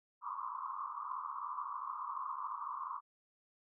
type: band-pass noise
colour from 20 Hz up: white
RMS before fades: -42 dBFS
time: 0.21-3.01 s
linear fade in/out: 50 ms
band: 980 to 1200 Hz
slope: 96 dB/octave
effects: none